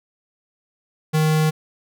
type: tone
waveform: square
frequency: 155.8 Hz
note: D#3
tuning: 3 cents sharp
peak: -16 dBFS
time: 1.13-1.51 s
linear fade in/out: 20 ms
effects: none